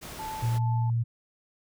pink noise, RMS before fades -41 dBFS, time 0.01-0.59 s, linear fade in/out 20 ms
sine tone with tremolo, 875 Hz, A5, 10 cents flat, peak -33 dBFS, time 0.19-0.9 s, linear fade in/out 2 ms, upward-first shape sine, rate 2.4 Hz, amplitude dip 40%
sine tone, 116.54 Hz, A#2, in tune, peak -23 dBFS, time 0.42-1.04 s, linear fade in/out 20 ms
effects none

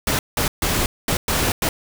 pink noise bursts at uneven times, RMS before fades -20 dBFS, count 6, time 0.07-0.19 / 0.37-0.48 / 0.62-0.86 / 1.08-1.17 / 1.28-1.52 / 1.62-1.69 s, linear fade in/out 2 ms, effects none

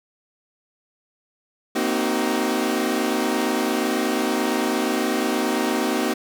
sawtooth chord, C half-diminished seventh, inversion third, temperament equal with one note detuned, 233.1 / 261.6 / 311.1 / 379.5 Hz, Bb3 / C4 / Eb4 / Gb4, 0 / 0 / 0 / +44 cents, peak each -22 dBFS, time 1.75-6.14 s, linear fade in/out 10 ms, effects none

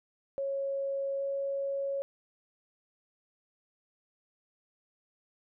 sine tone pair in turn, 550 / 552.8 Hz, C#5 / C#5, -14 / -5 cents, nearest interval unison, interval 9 cents, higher second, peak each -30 / -30 dBFS, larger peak neither, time 0.38-1.2 / 1.2-2.02 s, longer neither, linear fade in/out 0 ms, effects none

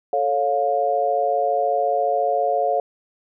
sine chord, A augmented, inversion none, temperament equal with one note detuned, 440 / 554.4 / 707 Hz, A4 / C#5 / E#5, 0 / 0 / +21 cents, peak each -25 / -22 / -20 dBFS, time 0.13-2.8 s, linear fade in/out 2 ms, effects none

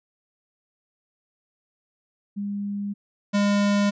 sine / square tone pair in turn, 202.4 / 203.2 Hz, G#3 / G#3, -44 / -38 cents, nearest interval unison, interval 6 cents, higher second, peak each -26 / -19 dBFS, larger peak second, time 2.36-2.94 / 3.33-3.91 s, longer neither, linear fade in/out 20 ms, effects resampled to 16000 Hz

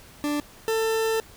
40% pulse tone pair in turn, 293.7 / 445.8 Hz, D4 / A4, 0 / +23 cents, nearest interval perfect fifth, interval 723 cents, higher second, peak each -23 / -21 dBFS, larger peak second, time 0.24-0.4 / 0.68-1.2 s, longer second, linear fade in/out 0 ms, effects pink hiss -49 dBFS RMS until 1.36 s

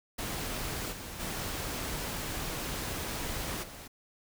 pink noise with level steps, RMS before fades -36 / -42 / -36 / -46 dBFS, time 0.18-3.88 s, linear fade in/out 10 ms, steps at 0.91 / 1.19 / 3.62 s, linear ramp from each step 20 ms, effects none

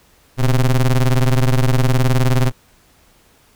square ring-modulated tone, 65.41 Hz, C2, in tune, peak -9 dBFS, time 0.37-2.52 s, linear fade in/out 50 ms, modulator 55.8 Hz, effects pink hiss -53 dBFS RMS until 3.55 s

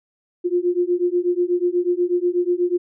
sine beating tone pair, 350 / 358.2 Hz, F4 / F4, +4 / +44 cents, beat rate 8.2 Hz, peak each -20 dBFS, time 0.44-2.78 s, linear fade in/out 20 ms, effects none

